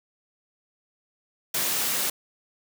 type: high-pass noise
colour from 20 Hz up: white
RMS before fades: -26 dBFS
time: 1.54-2.1 s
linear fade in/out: 5 ms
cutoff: 140 Hz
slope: 12 dB/octave
effects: none